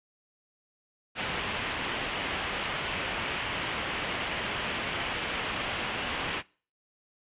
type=low-pass noise; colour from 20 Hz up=white; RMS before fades=-33 dBFS; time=1.15-6.43 s; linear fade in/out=50 ms; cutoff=3300 Hz; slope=48 dB/octave; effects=noise-tail reverb RT60 0.4 s tail -23 dB re dry + resampled to 8000 Hz